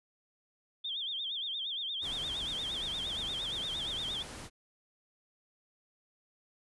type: tone with vibrato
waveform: sine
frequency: 3399 Hz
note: G#7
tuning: 39 cents sharp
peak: -34 dBFS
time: 0.84-4.23 s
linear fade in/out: 10 ms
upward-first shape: sine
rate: 8.6 Hz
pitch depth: 150 cents each way
type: noise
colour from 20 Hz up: pink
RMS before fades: -45 dBFS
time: 2.01-4.5 s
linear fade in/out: 50 ms
effects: resampled to 24000 Hz